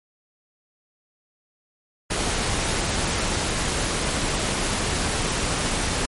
pink noise, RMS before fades -24 dBFS, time 2.1-6.06 s, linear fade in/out 10 ms, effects MP3 48 kbps

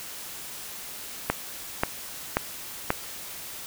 click train, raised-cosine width 0.5 ms, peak -6 dBFS, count 4, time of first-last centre 1.3-2.904 s, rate 1.87 Hz, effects white hiss -39 dBFS RMS until 3.66 s

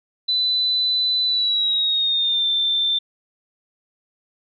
sine tone with pitch glide, 4000 to 3564 Hz, B7 to A7, +21 to +22 cents, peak -17 dBFS, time 0.28-2.99 s, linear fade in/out 10 ms, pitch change -199 cents, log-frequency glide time 1.25-2.47 s, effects none

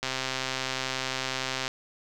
click train, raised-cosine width 0.2 ms, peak -12 dBFS, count 217, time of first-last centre 0.03-1.679 s, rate 131 Hz, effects none

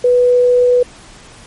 sine tone, 492.9 Hz, B4, 3 cents flat, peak -7 dBFS, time 0.04-0.83 s, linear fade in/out 5 ms, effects pink hiss -39 dBFS RMS until 1.46 s + MP3 48 kbps

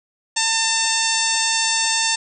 harmonic tone, 898 Hz, A5, 35 cents sharp, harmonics 1 / 2 / 3 / 4 / 5 / 6 / 7 / 8 / 9, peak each -26 / -26 / -26 / -26 / -26 / -26 / -26 / -26 / -26 dBFS, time 0.36-2.16 s, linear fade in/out 10 ms, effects none

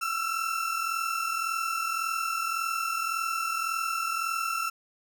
35% pulse tone pair together, 1318.5 / 1360.3 Hz, E6 / F6, 0 / -46 cents, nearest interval minor second, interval 54 cents, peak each -29 / -29 dBFS, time 0.01-4.7 s, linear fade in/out 10 ms, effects none

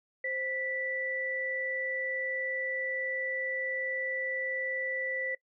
sine tone pair together, 523.3 / 1967.7 Hz, C5 / B6, 0 / -7 cents, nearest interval octave + major seventh, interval 2293 cents, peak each -37 / -32 dBFS, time 0.24-5.35 s, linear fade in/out 5 ms, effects noise-tail reverb RT60 0.1 s tail -21 dB re dry

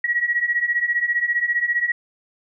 sine beating tone pair, 1904 / 1919 Hz, A#6 / A#6, +36 / +50 cents, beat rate 15 Hz, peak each -23 / -20 dBFS, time 0.04-1.92 s, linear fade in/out 5 ms, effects none

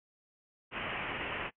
white low-pass noise, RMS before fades -38 dBFS, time 0.71-1.51 s, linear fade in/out 50 ms, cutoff 3000 Hz, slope 96 dB/octave, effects noise-tail reverb RT60 0.1 s tail -22 dB re dry

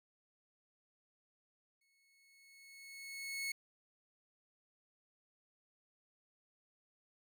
sawtooth tone with exponential growth, 2195 Hz, C#7, 18 cents flat, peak -33 dBFS, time 1.81-3.52 s, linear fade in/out 5 ms, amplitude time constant 370 ms, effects none

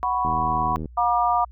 sine chord, F# suspended fourth, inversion none, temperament equal, 740 / 987.8 / 1108.7 Hz, F#5 / B5 / C#6, 0 / 0 / 0 cents, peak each -26 / -23 / -26 dBFS, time 0.03-0.76 s, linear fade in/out 0 ms
click train, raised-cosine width 3 ms, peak -19 dBFS, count 49, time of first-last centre 0.25-0.858 s, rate 79 Hz
harmonic tone, 239.1 Hz, A#3, 44 cents sharp, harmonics 3 / 4 / 5, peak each -21 / -22 / -23 dBFS, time 0.97-1.45 s, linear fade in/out 10 ms
effects added 60 Hz sine -41 dBFS peak until 1.51 s

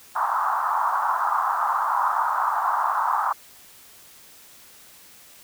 pink band-pass noise, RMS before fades -23 dBFS, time 0.15-3.33 s, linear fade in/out 10 ms, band 830 to 1300 Hz, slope 48 dB/octave, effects white hiss -49 dBFS RMS until 5.43 s

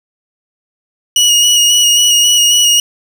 25% pulse tone with vibrato, 2900 Hz, F#7, 35 cents flat, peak -3 dBFS, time 1.16-2.8 s, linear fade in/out 2 ms, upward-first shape square, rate 3.7 Hz, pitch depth 19 cents each way, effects none

